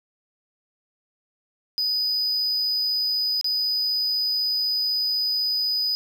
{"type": "tone with dropouts", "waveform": "triangle", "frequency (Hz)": 4978, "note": "D#8", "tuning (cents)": 0, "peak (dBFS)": -20, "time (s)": [1.78, 5.95], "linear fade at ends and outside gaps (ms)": 0, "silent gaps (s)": [3.412, 3.444], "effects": []}